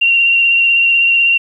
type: tone with vibrato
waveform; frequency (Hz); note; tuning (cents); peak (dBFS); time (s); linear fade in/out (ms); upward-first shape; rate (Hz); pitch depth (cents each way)
sine; 2755; F7; -24; -8; 0.01-1.38; 10; sine; 16; 19
effects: 8-bit